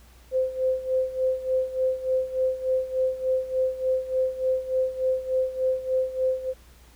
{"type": "tone with tremolo", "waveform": "sine", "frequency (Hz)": 518, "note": "C5", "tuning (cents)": -17, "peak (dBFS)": -19, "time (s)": [0.31, 6.54], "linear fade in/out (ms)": 50, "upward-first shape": "sine", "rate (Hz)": 3.4, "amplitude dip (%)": 80, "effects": ["added 60 Hz sine -51 dBFS peak until 6.95 s", "pink hiss -56 dBFS RMS until 6.95 s"]}